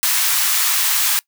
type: high-pass noise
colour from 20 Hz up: white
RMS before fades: -17 dBFS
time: 0.03-1.19 s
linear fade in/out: 0 ms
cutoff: 930 Hz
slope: 24 dB/octave
effects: noise-tail reverb RT60 0.1 s tail -23 dB re dry